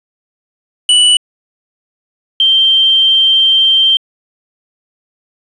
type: tone pair in turn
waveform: square / sine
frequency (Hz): 2960 / 3142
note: F#7 / G7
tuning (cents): 0 / +3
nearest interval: minor second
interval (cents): 103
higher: second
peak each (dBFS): -6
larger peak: neither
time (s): 0.89-1.17 / 2.4-3.97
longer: second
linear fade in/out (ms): 2
effects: resampled to 24000 Hz + 7-bit